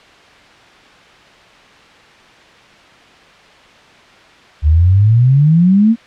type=exponential sweep; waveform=sine; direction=up; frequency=72.2 to 235.1 Hz; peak=-6 dBFS; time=4.62-5.96 s; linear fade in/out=50 ms; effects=white hiss -42 dBFS RMS until 6.06 s + low-pass 3000 Hz 12 dB/octave